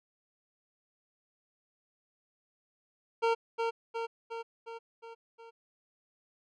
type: tone with echo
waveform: 25% pulse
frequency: 458.7 Hz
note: A#4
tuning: 28 cents flat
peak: -21 dBFS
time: 3.22-3.35 s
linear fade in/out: 20 ms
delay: 360 ms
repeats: 6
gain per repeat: -4 dB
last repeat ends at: 5.51 s
effects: low-pass 3000 Hz 12 dB/octave